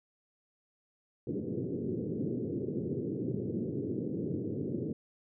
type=band-pass noise; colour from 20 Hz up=white; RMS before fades=-35 dBFS; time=1.27-4.93 s; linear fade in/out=2 ms; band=100 to 430 Hz; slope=48 dB/octave; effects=none